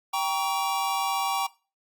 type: chord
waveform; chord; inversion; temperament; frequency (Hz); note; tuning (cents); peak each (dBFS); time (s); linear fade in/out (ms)
square; G diminished; none; just; 784 / 940.8 / 1128.9; G5 / Bb5 / Db6; 0 / +16 / +31; -29 / -31 / -30; 0.13-1.47; 10
effects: noise-tail reverb RT60 0.3 s tail -18 dB re dry + Opus 48 kbps